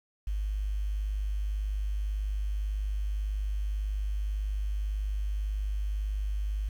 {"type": "tone with quantisation", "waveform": "sine", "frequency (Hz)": 50.9, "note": "G#1", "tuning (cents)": -34, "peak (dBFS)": -28, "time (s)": [0.27, 6.69], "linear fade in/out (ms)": 5, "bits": 9, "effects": []}